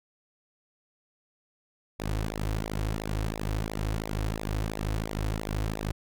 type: tone with flanger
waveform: sawtooth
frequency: 53 Hz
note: G#1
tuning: 36 cents sharp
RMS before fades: -31 dBFS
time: 1.99-5.92 s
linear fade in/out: 10 ms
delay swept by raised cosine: 0.64 to 5.14 ms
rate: 2.9 Hz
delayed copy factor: -0.85
effects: none